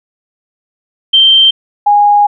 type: tone pair in turn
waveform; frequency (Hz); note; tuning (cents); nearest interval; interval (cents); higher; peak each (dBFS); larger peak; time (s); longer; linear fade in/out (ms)
sine; 3136 / 823.2; G7 / G#5; 0 / -16; octave + major seventh; 2316; first; -3 / -4; first; 1.13-1.51 / 1.86-2.27; second; 10
effects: none